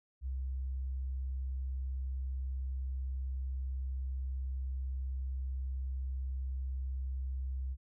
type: tone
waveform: sine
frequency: 65.4 Hz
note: C2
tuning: in tune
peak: -34 dBFS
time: 0.21-7.77 s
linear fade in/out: 50 ms
effects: none